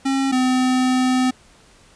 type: tone pair in turn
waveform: square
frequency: 270 / 255.6 Hz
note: C#4 / C4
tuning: -45 / -40 cents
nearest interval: minor second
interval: 95 cents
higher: first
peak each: -18 / -16 dBFS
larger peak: second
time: 0.05-0.32 / 0.32-1.31 s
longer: second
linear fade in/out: 10 ms
effects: pink hiss -51 dBFS RMS until 1.95 s + resampled to 22050 Hz